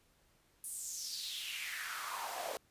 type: noise with high-pass filter sweep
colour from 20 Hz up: pink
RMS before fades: -42 dBFS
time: 0.64-2.57 s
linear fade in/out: 0 ms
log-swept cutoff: 9900 to 540 Hz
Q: 4.4
effects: pink hiss -71 dBFS RMS until 2.7 s + resampled to 32000 Hz